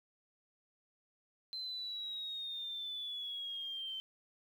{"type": "exponential sweep", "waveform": "sine", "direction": "down", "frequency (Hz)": [4096, 3095], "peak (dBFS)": -39, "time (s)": [1.53, 4], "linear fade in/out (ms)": 0, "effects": ["11-bit"]}